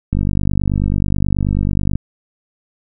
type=click train; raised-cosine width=5 ms; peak=-5 dBFS; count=91; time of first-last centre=0.13-1.956 s; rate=49.3 Hz; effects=none